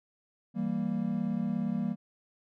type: chord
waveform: triangle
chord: E diminished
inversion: none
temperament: equal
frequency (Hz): 164.81 / 196 / 233.1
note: E3 / G3 / Bb3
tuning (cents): 0 / 0 / 0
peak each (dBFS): -34 / -30 / -30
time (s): 0.54-1.96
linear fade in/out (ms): 50
effects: none

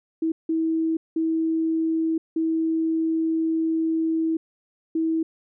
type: tone bursts at uneven times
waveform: sine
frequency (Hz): 323.4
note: E4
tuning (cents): -33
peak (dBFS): -20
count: 5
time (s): 0.22-0.32 / 0.49-0.97 / 1.16-2.18 / 2.36-4.37 / 4.95-5.23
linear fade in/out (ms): 5
effects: none

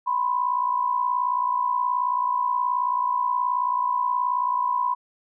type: tone pair together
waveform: sine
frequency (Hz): 987.8 / 1046.5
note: B5 / C6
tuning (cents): 0 / 0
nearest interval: minor second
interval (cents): 100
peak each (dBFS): -22 / -26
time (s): 0.06-4.95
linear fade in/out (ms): 20
effects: none

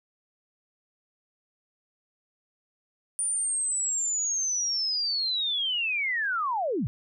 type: linear sweep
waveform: sine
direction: down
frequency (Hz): 9397 to 92.2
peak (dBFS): -25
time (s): 3.19-6.87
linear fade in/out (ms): 0
effects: none

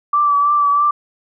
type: tone with vibrato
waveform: sine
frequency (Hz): 1161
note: D6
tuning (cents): -20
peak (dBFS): -11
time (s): 0.13-0.91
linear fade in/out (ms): 5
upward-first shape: triangle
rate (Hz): 3.1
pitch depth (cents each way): 32
effects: none

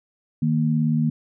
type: tone pair together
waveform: sine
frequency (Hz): 155.27 / 233.1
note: D#3 / A#3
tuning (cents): -3 / 0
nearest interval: perfect fifth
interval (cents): 703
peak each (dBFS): -20 / -21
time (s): 0.42-1.1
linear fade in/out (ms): 5
effects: none

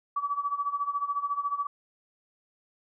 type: tone with tremolo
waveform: sine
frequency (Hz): 1146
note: D6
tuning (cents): -43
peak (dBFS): -24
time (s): 0.16-1.67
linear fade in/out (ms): 5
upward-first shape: sine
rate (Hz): 14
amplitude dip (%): 80
effects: none

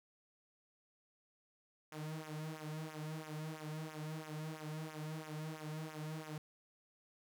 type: tone with flanger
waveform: sawtooth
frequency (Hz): 155.4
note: D#3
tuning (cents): -2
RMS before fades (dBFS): -45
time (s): 1.92-6.38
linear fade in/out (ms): 2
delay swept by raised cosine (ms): 0.22 to 3.92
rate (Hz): 3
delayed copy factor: -0.9
effects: none

